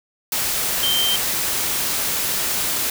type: tone in noise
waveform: sine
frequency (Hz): 3136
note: G7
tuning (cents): 0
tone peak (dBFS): -18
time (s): 0.83-1.16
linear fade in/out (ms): 2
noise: white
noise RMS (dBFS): -22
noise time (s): 0.32-2.9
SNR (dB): +1
effects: none